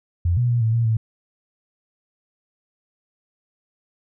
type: tone with pitch steps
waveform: sine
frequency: 86.9 / 121.9 / 119.7 / 112 / 116.5 / 111.6 Hz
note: F2 / B2 / A#2 / A2 / A#2 / A2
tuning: -8 / -22 / +46 / +31 / -1 / +25 cents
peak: -16 dBFS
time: 0.25-0.97 s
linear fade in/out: 5 ms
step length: 120 ms
effects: none